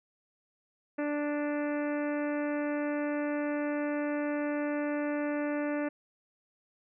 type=harmonic tone; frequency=293.7 Hz; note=D4; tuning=in tune; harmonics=1 / 2 / 3 / 4 / 5 / 6 / 7 / 8 / 9; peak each=-31 / -34 / -44 / -46 / -44 / -44 / -48 / -51 / -52 dBFS; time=0.98-5.89 s; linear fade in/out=10 ms; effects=none